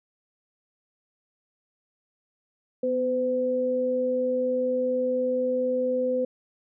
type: tone pair together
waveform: sine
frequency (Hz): 249.7 / 508.7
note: B3 / C5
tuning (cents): +19 / -49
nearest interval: octave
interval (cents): 1232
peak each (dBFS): -30 / -23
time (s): 2.83-6.25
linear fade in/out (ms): 5
effects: none